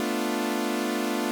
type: chord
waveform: sawtooth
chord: B half-diminished seventh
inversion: third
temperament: equal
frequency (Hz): 220 / 246.9 / 293.7 / 349.2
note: A3 / B3 / D4 / F4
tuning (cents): 0 / 0 / 0 / 0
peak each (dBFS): -27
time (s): 0-1.31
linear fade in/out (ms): 0
effects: none